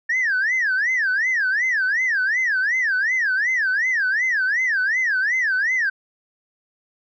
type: tone with vibrato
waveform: sine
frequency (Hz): 1760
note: A6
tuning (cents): 0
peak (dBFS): -16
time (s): 0.09-5.9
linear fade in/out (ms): 10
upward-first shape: sine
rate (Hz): 2.7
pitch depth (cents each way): 280
effects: tanh soft clip ceiling -15 dBFS